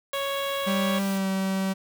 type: harmonic tone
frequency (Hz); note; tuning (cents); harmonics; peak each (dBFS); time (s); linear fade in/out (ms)
554.4; C#5; 0; 1 / 2 / 3 / 4 / 5 / 6 / 7; -29 / -32 / -38 / -39 / -39 / -35 / -42; 0.13-0.99; 5
type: noise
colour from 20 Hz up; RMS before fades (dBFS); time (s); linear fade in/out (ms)
white; -41; 0.13-1.18; 0
type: tone with pitch glide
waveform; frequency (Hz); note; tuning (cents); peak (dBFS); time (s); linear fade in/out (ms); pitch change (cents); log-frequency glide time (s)
45% pulse; 196.7 to 191.76; G3 to G3; +6 to -38; -24; 0.66-1.74; 20; -44; 1.02-1.28
effects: none